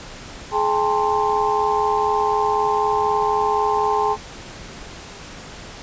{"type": "tone cluster", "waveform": "sine", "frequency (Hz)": [422.4, 803, 887, 1050], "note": ["G#4", "G5", "A5", "C6"], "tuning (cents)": [29, 41, 14, 6], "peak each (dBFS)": -22, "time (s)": [0.51, 4.17], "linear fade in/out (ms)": 50, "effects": ["pink hiss -37 dBFS RMS until 5.82 s", "resampled to 16000 Hz"]}